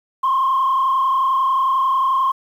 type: tone with frequency modulation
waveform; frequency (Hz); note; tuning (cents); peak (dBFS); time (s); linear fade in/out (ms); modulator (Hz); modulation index
sine; 1063; C6; +27; -13; 0.23-2.32; 10; 31.2; 0.98
effects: tanh soft clip ceiling -11 dBFS + 8-bit